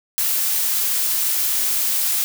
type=noise; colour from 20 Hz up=blue; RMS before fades=-20 dBFS; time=0.18-2.24 s; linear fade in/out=0 ms; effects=none